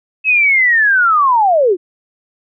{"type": "linear sweep", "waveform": "sine", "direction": "down", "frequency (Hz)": [2600, 329.6], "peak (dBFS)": -8, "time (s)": [0.24, 1.77], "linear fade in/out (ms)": 50, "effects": []}